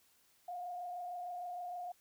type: tone with frequency modulation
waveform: sine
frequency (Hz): 712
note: F5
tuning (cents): +33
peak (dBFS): -40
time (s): 0.48-1.92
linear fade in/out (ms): 5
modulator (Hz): 26.5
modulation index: 0.67
effects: white hiss -70 dBFS RMS until 2 s